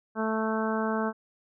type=harmonic tone; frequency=220 Hz; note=A3; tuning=in tune; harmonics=1 / 2 / 3 / 4 / 5 / 6 / 7; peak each=-29 / -32 / -34 / -35 / -36 / -37 / -37 dBFS; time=0.15-1.13 s; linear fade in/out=50 ms; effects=none